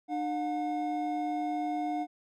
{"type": "tone pair together", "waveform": "triangle", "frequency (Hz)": [301.4, 721.2], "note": ["D4", "F#5"], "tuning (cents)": [45, -45], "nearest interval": "octave + minor third", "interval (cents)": 1510, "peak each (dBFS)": [-31, -30], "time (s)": [0.08, 2.07], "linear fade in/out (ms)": 50, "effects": []}